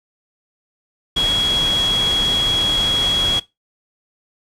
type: tone in noise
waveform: sine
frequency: 3322 Hz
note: G#7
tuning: in tune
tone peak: -15 dBFS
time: 1.16-3.4 s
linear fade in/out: 10 ms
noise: pink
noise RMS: -25 dBFS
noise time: 1.16-3.4 s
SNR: +7 dB
effects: noise-tail reverb RT60 0.2 s tail -19 dB re dry + low-pass 9000 Hz 12 dB/octave